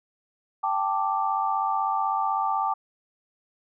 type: chord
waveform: sine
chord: G suspended second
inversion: none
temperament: equal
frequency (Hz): 784 / 880 / 1174.7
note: G5 / A5 / D6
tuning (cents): 0 / 0 / 0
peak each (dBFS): -27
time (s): 0.63-2.74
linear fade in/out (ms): 10
effects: none